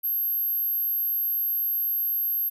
sine tone, 12544 Hz, G9, in tune, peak -23 dBFS, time 0.03-2.5 s, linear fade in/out 20 ms, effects none

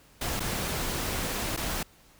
pink noise with dropouts, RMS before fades -31 dBFS, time 0.21-1.83 s, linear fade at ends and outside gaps 5 ms, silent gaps 0.396-0.403 / 1.565-1.573 s, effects pink hiss -58 dBFS RMS until 2.19 s

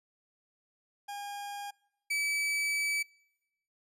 40% pulse tone pair in turn, 812 / 2297 Hz, G#5 / D7, -39 / -39 cents, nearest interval octave + tritone, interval 1800 cents, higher second, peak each -37 / -28 dBFS, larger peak second, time 1.08-1.71 / 2.1-3.03 s, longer second, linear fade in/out 10 ms, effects noise-tail reverb RT60 0.9 s tail -26 dB re dry + resampled to 32000 Hz

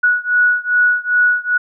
sine beating tone pair, 1465 / 1467.5 Hz, F#6 / F#6, -18 / -15 cents, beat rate 2.5 Hz, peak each -14 / -15 dBFS, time 0.03-1.58 s, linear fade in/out 10 ms, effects none

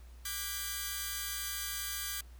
5% pulse chord, G# half-diminished seventh, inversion second, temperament equal with one note detuned, 1174.7 / 1480 / 1619.5 / 1975.5 Hz, D6 / F#6 / G#6 / B6, 0 / 0 / -44 / 0 cents, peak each -31 / -34 / -28 / -32 dBFS, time 0.25-2.21 s, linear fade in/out 5 ms, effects added 60 Hz sine -49 dBFS peak until 2.39 s + pink hiss -64 dBFS RMS until 2.39 s

